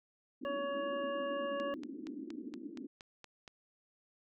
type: band-pass noise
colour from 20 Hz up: white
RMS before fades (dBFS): -45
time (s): 0.41-2.87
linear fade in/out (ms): 10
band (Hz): 240 to 320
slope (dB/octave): 48
type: harmonic tone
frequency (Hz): 562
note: C#5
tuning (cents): +24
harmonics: 1 / 2 / 3 / 5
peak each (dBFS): -36 / -42 / -46 / -50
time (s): 0.45-1.74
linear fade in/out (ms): 0
type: click train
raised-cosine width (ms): 0.2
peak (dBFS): -32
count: 9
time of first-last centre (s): 1.6-3.478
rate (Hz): 4.26
effects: none